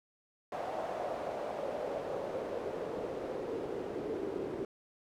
pink noise with band-pass filter sweep, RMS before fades -38 dBFS, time 0.52-4.65 s, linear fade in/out 2 ms, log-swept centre 680 to 370 Hz, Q 3.5, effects none

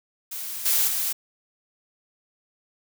blue noise with level steps, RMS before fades -33 / -21 / -26 dBFS, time 0.31-1.13 s, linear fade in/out 10 ms, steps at 0.65 / 0.87 s, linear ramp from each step 10 ms, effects none

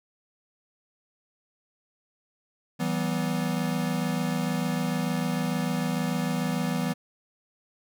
square chord, E minor, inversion none, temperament equal with one note detuned, 164.81 / 191.52 / 246.9 Hz, E3 / G3 / B3, 0 / -40 / 0 cents, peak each -30 / -31 / -31 dBFS, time 2.79-6.94 s, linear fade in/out 20 ms, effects none

